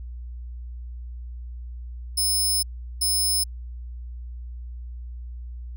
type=tone bursts at uneven times; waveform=20% pulse; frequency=5220 Hz; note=E8; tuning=18 cents flat; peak=-15 dBFS; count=2; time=2.17-2.63 / 3.01-3.44 s; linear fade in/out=10 ms; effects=added 60 Hz sine -33 dBFS peak until 5.76 s